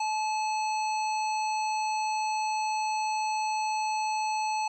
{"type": "harmonic tone", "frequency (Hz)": 863, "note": "A5", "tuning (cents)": -34, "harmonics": [1, 3, 5, 7, 9], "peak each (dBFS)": [-27, -37, -41, -44, -46], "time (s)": [0, 4.68], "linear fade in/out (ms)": 5, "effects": ["11-bit"]}